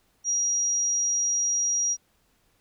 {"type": "tone", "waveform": "sine", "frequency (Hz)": 5730, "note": "F8", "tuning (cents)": 44, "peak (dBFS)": -22, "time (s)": [0.24, 1.97], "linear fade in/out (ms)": 50, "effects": ["pink hiss -67 dBFS RMS until 2.6 s"]}